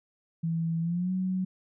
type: tone with pitch glide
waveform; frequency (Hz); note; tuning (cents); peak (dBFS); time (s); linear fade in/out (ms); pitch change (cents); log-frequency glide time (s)
sine; 164.81 to 186.06; E3 to F#3; 0 to +10; -26; 0.43-1.45; 10; +210; 0.81-1.12
effects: none